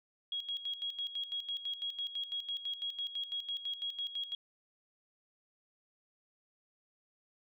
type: tone with tremolo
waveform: sine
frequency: 3303 Hz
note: G#7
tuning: 10 cents flat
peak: -34 dBFS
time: 0.32-4.35 s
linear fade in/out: 2 ms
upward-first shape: square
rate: 6 Hz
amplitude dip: 70%
effects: none